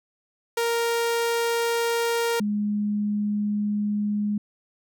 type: tone pair in turn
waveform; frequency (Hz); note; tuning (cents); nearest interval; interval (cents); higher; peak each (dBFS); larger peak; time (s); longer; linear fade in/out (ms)
sawtooth / sine; 466.2 / 207.7; A#4 / G#3; 0 / 0; octave + major second; 1400; first; -18 / -22; first; 0.57-2.4 / 2.4-4.38; second; 5
effects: none